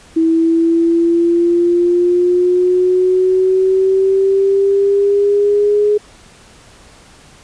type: exponential sweep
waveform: sine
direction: up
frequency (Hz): 324.7 to 418.4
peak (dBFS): -9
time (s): 0.16-5.98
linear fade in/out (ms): 10
effects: pink hiss -43 dBFS RMS until 7.43 s + resampled to 22050 Hz